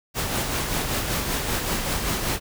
pink noise with tremolo, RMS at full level -24 dBFS, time 0.14-2.4 s, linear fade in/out 50 ms, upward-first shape sine, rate 5.2 Hz, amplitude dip 40%, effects none

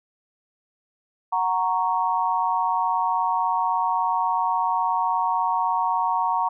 sine chord, F# major, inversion none, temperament equal, 740 / 932.3 / 1108.7 Hz, F#5 / A#5 / C#6, 0 / 0 / 0 cents, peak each -26 / -22 / -26 dBFS, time 1.32-6.49 s, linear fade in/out 10 ms, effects none

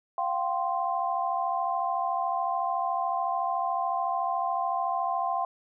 sine chord, F suspended second, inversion none, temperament equal with one note detuned, 698.5 / 772.3 / 1046.5 Hz, F5 / G5 / C6, 0 / -26 / 0 cents, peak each -30 dBFS, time 0.18-5.45 s, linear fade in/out 2 ms, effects none

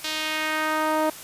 sawtooth tone with band-pass filter sweep, 311.1 Hz, D#4, in tune, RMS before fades -25 dBFS, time 0.04-1.1 s, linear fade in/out 5 ms, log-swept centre 4100 to 730 Hz, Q 1.4, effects white hiss -40 dBFS RMS until 1.23 s + resampled to 32000 Hz

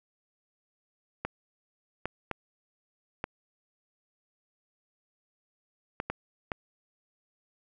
clicks, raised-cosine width 0.5 ms, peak -16 dBFS, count 7, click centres 1.25 / 2.056 / 2.313 / 3.241 / 6.001 / 6.1 / 6.518 s, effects none

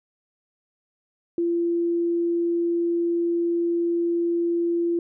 sine tone, 341.4 Hz, F4, 39 cents flat, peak -20 dBFS, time 1.38-4.99 s, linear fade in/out 2 ms, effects none

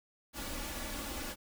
pink noise with comb filter, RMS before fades -40 dBFS, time 0.33-1.36 s, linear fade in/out 50 ms, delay 3.5 ms, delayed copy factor +0.7, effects none

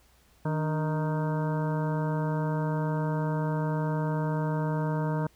harmonic tone with a mistuned harmonic, 155.56 Hz, D#3, in tune, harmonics 1 / 2 / 3 / 4 / 6 / 7 / 8 / 9 / 10, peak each -27 / -36 / -37 / -37 / -36 / -47 / -46 / -48 / -45 dBFS, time 0.45-5.27 s, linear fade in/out 5 ms, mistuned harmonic 2, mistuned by -83 cents, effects added 60 Hz sine -63 dBFS peak until 5.35 s + pink hiss -63 dBFS RMS until 5.35 s

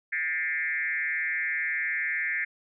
sine tone with frequency modulation, 1937 Hz, B6, 34 cents flat, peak -26 dBFS, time 0.12-2.45 s, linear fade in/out 10 ms, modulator 161 Hz, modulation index 1.8, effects none

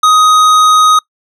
sine tone with hard clipping, 1253 Hz, D#6, 12 cents sharp, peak -6 dBFS, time 0.03-0.99 s, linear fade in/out 5 ms, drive 12 dB, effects noise-tail reverb RT60 0.1 s tail -24 dB re dry

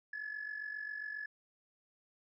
sine tone with amplitude modulation, 1709 Hz, G#6, 49 cents sharp, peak -35 dBFS, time 0.13-1.26 s, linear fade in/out 5 ms, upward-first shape sine, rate 47.4 Hz, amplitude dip 75%, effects tanh soft clip ceiling -34 dBFS

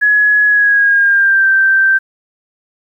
sine tone with pitch glide, 1686 to 1564 Hz, G#6 to G6, +26 to -4 cents, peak -7 dBFS, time 0.01-1.99 s, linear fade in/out 20 ms, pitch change -130 cents, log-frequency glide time 0.46-1.48 s, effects 8-bit

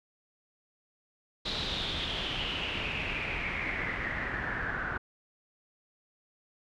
pink noise with low-pass filter sweep, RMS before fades -34 dBFS, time 1.45-4.98 s, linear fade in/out 10 ms, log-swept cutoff 4000 to 1500 Hz, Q 6.4, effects none

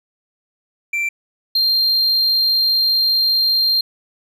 triangle tone pair in turn, 2349 / 4185 Hz, D7 / C8, 0 / 0 cents, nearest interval minor seventh, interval 1000 cents, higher second, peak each -16 / -12 dBFS, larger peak second, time 0.93-1.09 / 1.55-3.81 s, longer second, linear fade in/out 5 ms, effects none

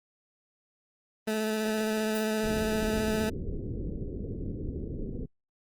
20% pulse tone with vibrato, 217 Hz, A3, 24 cents flat, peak -22 dBFS, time 1.27-3.3 s, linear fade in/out 10 ms, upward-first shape square, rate 15 Hz, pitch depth 13 cents each way
violet noise with exponential decay, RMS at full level -36 dBFS, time 2.15-2.38 s, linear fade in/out 2 ms, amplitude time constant 50 ms
pink low-pass noise, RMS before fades -35 dBFS, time 2.43-5.26 s, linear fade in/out 10 ms, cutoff 460 Hz, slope 48 dB/octave
effects Opus 24 kbps

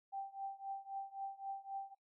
sine tone with tremolo, 784 Hz, G5, in tune, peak -38 dBFS, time 0.12-1.95 s, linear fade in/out 20 ms, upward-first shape triangle, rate 3.8 Hz, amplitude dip 95%, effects noise-tail reverb RT60 0.1 s tail -21 dB re dry

